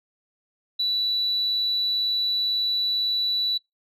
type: tone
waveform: sine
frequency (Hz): 3951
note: B7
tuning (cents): 0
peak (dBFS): -20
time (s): 0.79-3.58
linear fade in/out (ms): 10
effects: noise-tail reverb RT60 0.2 s tail -26 dB re dry + tanh soft clip ceiling -17 dBFS